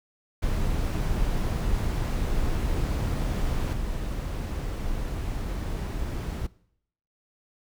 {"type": "noise with level steps", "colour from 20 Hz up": "brown", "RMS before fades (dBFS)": [-26, -30], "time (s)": [0.42, 6.47], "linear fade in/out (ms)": 10, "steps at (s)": 3.73, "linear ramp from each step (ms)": 2, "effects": ["noise-tail reverb RT60 0.7 s tail -21 dB re dry"]}